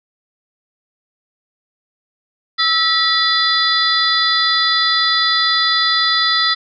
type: tone cluster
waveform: sine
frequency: 1311 / 1939 / 3480 / 4061 / 4840 Hz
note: E6 / B6 / A7 / B7 / D#8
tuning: -10 / -32 / -20 / +48 / -49 cents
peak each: -19 dBFS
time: 2.58-6.55 s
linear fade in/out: 20 ms
effects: none